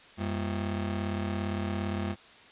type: ring-modulated tone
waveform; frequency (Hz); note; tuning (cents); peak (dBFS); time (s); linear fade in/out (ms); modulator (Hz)
30% pulse; 145.1; D3; -21; -24; 0.17-2.16; 50; 53.8
effects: white hiss -53 dBFS RMS until 2.51 s + resampled to 8000 Hz